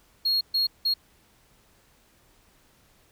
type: tone bursts at uneven times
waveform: sine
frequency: 4290 Hz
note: C8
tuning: 42 cents sharp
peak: -18 dBFS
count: 3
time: 0.25-0.41 / 0.54-0.67 / 0.85-0.94 s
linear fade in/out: 10 ms
effects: tanh soft clip ceiling -20 dBFS + pink hiss -61 dBFS RMS until 3.11 s